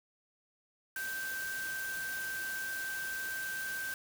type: tone in noise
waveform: sine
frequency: 1561 Hz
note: G6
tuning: 8 cents flat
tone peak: -36 dBFS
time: 0.96-3.94 s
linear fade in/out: 2 ms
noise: white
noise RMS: -44 dBFS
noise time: 0.96-3.94 s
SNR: +5 dB
effects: none